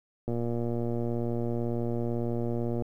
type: click train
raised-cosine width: 2 ms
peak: -19 dBFS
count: 301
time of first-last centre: 0.28-2.822 s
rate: 118 Hz
effects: 10-bit